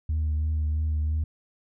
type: tone with vibrato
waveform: sine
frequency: 77.1 Hz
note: D#2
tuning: 15 cents flat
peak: -21 dBFS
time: 0.09-1.24 s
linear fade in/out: 5 ms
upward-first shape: triangle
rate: 3 Hz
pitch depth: 28 cents each way
effects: tanh soft clip ceiling -21 dBFS